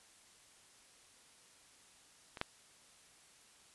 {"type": "clicks", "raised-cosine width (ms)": 0.3, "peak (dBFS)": [-30, -18], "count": 2, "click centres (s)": [2.372, 2.414], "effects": ["white hiss -63 dBFS RMS until 3.74 s", "resampled to 24000 Hz"]}